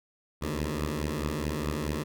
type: beating tone pair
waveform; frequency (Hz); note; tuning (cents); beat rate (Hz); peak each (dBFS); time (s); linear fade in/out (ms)
10% pulse; 72.9 / 77.6; D2 / D#2; -12 / -4; 4.7; -24; 0.41-2.04; 20
effects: none